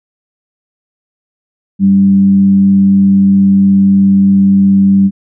sine tone with frequency modulation, 196 Hz, G3, in tune, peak -4 dBFS, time 1.79-5.11 s, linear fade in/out 50 ms, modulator 96.9 Hz, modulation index 0.22, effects none

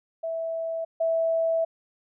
sine tone pair in turn, 656 / 656 Hz, E5 / E5, -9 / -9 cents, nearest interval unison, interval 0 cents, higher neither, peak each -27 / -21 dBFS, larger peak second, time 0.23-0.85 / 1-1.65 s, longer second, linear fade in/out 10 ms, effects none

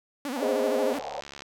sawtooth tone with vibrato, 265.3 Hz, C4, 24 cents sharp, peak -26 dBFS, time 0.25-0.99 s, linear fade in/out 2 ms, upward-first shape sine, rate 13 Hz, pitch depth 180 cents each way
pink band-pass noise, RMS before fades -36 dBFS, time 0.36-1.21 s, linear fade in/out 2 ms, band 500 to 930 Hz, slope 48 dB/octave
sine chord, Ab major, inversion none, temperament equal, 415.3 / 523.3 / 622.3 Hz, Ab4 / C5 / Eb5, 0 / 0 / 0 cents, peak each -28 / -27 / -30 dBFS, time 0.42-0.93 s, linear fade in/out 5 ms
click train, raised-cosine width 0.2 ms, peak -23 dBFS, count 35, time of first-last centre 0.94-1.421 s, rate 70.7 Hz
effects none

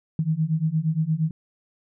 sine beating tone pair, 154 / 162.6 Hz, D#3 / E3, -17 / -23 cents, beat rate 8.6 Hz, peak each -24 / -23 dBFS, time 0.19-1.31 s, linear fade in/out 2 ms, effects none

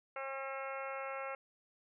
harmonic tone, 269.9 Hz, C#4, 46 cents flat, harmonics 2 / 3 / 4 / 5 / 6 / 7 / 8 / 9 / 10, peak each -43 / -47 / -49 / -45 / -53 / -55 / -48 / -56 / -54 dBFS, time 0.16-1.35 s, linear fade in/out 2 ms, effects none

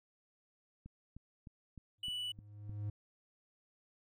click train, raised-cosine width 5 ms, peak -38 dBFS, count 7, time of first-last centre 0.86-2.695 s, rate 3.27 Hz
triangle tone with exponential growth, 103.9 Hz, G#2, 1 cent sharp, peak -33 dBFS, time 1.98-2.9 s, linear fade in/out 5 ms, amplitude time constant 200 ms
triangle tone, 2960 Hz, F#7, in tune, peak -36 dBFS, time 2.03-2.32 s, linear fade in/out 5 ms
effects none

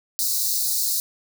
white high-pass noise, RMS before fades -23 dBFS, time 0.19-1 s, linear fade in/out 0 ms, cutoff 3900 Hz, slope 96 dB/octave, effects none

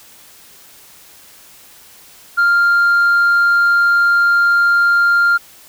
sine tone, 1396.9 Hz, F6, in tune, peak -7 dBFS, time 2.37-5.38 s, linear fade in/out 20 ms, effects tanh soft clip ceiling -8 dBFS + white hiss -43 dBFS RMS until 5.68 s

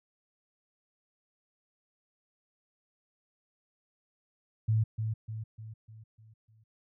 sine tone with echo, 110 Hz, A2, in tune, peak -23 dBFS, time 4.68-4.84 s, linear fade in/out 10 ms, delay 300 ms, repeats 6, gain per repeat -6 dB, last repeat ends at 6.64 s, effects none

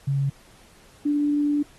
sine tone pair in turn, 138.4 / 292.2 Hz, C#3 / D4, -2 / -9 cents, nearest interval octave + minor second, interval 1293 cents, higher second, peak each -20 / -19 dBFS, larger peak second, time 0.07-0.3 / 1.05-1.63 s, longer second, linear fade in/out 10 ms, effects pink hiss -54 dBFS RMS until 1.78 s + AAC 32 kbps

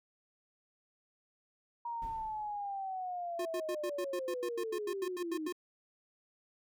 sine linear sweep, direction down, 949 to 301 Hz, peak -36 dBFS, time 1.85-5.48 s, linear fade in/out 5 ms
brown noise with exponential decay, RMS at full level -45 dBFS, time 2.02-2.85 s, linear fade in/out 2 ms, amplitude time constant 180 ms
square tone bursts, 356.6 Hz, F4, 36 cents sharp, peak -36 dBFS, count 15, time 3.39-5.525 s, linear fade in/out 5 ms, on 63 ms, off 85 ms
effects none

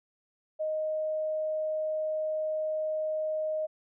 sine tone, 622.3 Hz, D#5, in tune, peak -28 dBFS, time 0.59-3.67 s, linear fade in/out 20 ms, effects none

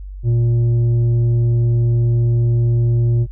sine tone with tanh clipping, 117.8 Hz, A#2, 19 cents sharp, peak -13 dBFS, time 0.23-3.27 s, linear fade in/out 50 ms, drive 5 dB, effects added 48 Hz sine -28 dBFS peak until 3.31 s

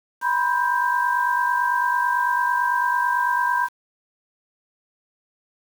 sine tone cluster, 972 / 1021 / 1577 Hz, B5 / C6 / G6, -28 / -43 / +10 cents, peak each -21 / -25 / -23 dBFS, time 0.21-3.69 s, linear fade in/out 50 ms, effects 7-bit

